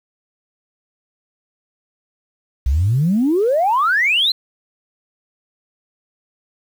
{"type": "exponential sweep", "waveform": "sine", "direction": "up", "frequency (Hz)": [60.1, 4214], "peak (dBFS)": -12, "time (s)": [2.66, 4.32], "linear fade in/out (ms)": 5, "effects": ["tanh soft clip ceiling -8 dBFS", "7-bit"]}